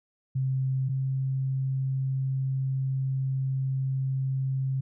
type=tone pair in turn; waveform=sine; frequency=132.1 / 133.25 Hz; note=C3 / C3; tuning=+17 / +32 cents; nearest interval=unison; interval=15 cents; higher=second; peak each=-24 / -25 dBFS; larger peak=first; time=0.35-0.89 / 0.89-4.81 s; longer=second; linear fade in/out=10 ms; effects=none